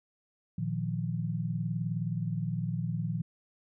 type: chord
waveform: sine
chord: Bb suspended fourth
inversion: none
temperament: just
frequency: 116.54 / 155.39 / 174.81 Hz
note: Bb2 / Eb3 / F3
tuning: 0 / -2 / +2 cents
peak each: -34 dBFS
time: 0.58-3.22 s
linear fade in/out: 5 ms
effects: none